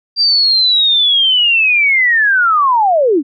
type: linear sweep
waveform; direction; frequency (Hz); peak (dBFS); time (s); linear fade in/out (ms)
sine; down; 4746 to 255.5; -8; 0.16-3.23; 50
effects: none